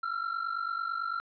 triangle ring-modulated tone, 1359 Hz, F6, 48 cents flat, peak -26 dBFS, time 0.03-1.2 s, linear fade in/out 0 ms, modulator 24.5 Hz, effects resampled to 11025 Hz

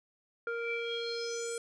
square tone with low-pass filter sweep, 466.4 Hz, A#4, 1 cent sharp, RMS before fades -36 dBFS, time 0.47-1.58 s, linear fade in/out 2 ms, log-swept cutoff 1600 to 8800 Hz, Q 6.6, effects none

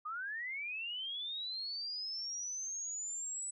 sine linear sweep, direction up, 1197 to 7960 Hz, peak -38 dBFS, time 0.05-3.51 s, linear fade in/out 10 ms, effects none

